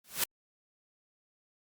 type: noise with exponential growth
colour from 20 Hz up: white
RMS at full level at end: -25 dBFS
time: 0.04-0.24 s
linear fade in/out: 5 ms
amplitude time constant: 42 ms
effects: Opus 48 kbps